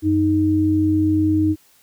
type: tone pair together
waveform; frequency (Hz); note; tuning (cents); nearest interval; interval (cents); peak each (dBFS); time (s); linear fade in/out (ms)
sine; 94.05 / 311.1; F#2 / D#4; +29 / 0; octave + major sixth; 2071; -21 / -15; 0.02-1.56; 50
effects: white hiss -55 dBFS RMS until 1.82 s